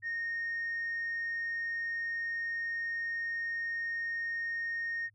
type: tone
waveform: sine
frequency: 1850 Hz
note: A#6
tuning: 14 cents flat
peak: -31 dBFS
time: 0.02-5.1 s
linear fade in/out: 50 ms
effects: tanh soft clip ceiling -30 dBFS + added 104 Hz sine -66 dBFS peak until 5.14 s